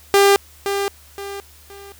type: tone with echo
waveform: sawtooth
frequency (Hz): 398.7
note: G4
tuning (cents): +29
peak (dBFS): -6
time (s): 0.14-0.36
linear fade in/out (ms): 0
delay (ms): 520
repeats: 3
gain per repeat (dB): -9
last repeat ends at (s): 1.92
effects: added 74 Hz sine -48 dBFS peak until 1.99 s + white hiss -48 dBFS RMS until 1.99 s